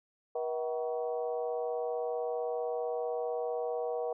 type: harmonic tone with a mistuned harmonic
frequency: 160 Hz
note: D#3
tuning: 49 cents sharp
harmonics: 3 / 4 / 5 / 6 / 7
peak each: -33 / -38 / -39 / -49 / -51 dBFS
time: 0.35-4.13 s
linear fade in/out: 5 ms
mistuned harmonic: 5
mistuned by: -99 cents
effects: none